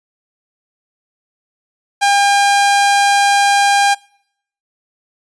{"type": "tone", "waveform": "sawtooth", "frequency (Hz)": 804, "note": "G5", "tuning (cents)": 44, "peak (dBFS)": -6, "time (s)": [2.01, 3.95], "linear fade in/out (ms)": 20, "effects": ["noise-tail reverb RT60 0.7 s tail -25 dB re dry", "resampled to 22050 Hz"]}